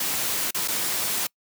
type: noise with dropouts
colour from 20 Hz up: white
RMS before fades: -26 dBFS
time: 0-1.27 s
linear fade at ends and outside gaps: 5 ms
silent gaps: 0.509-0.545 / 0.677-0.682 s
effects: noise-tail reverb RT60 0.1 s tail -26 dB re dry + high-pass 100 Hz 12 dB/octave